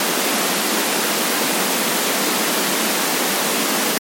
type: high-pass noise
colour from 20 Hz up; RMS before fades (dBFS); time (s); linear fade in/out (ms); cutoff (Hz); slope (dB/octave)
pink; -19; 0-3.98; 2; 190; 48
effects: MP3 64 kbps